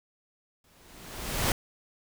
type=noise with exponential growth; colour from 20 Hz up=pink; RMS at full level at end=-24 dBFS; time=0.64-1.52 s; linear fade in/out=2 ms; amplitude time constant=190 ms; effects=none